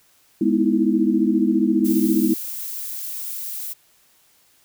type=chord; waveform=sine; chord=E major seventh; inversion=first; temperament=equal with one note detuned; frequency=207.7 / 246.9 / 314.9 / 329.6 Hz; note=G#3 / B3 / D#4 / E4; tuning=0 / 0 / +21 / 0 cents; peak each=-21 dBFS; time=0.41-2.34 s; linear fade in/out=5 ms
type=noise; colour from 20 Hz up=violet; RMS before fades=-30 dBFS; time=1.84-3.74 s; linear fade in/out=20 ms
effects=white hiss -58 dBFS RMS until 4.64 s